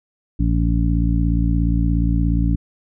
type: harmonic tone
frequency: 57 Hz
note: A#1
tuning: 38 cents flat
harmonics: 1 / 2 / 3 / 4 / 5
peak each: -17 / -22 / -22 / -29 / -24 dBFS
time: 0.39-2.56 s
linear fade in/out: 10 ms
effects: none